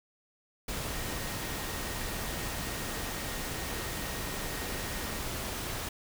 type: tone in noise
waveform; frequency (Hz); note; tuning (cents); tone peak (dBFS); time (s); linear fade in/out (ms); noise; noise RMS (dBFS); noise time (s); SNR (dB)
sine; 1864.7; A#6; 0; -47; 0.91-5.19; 5; pink; -36; 0.68-5.89; -14
effects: none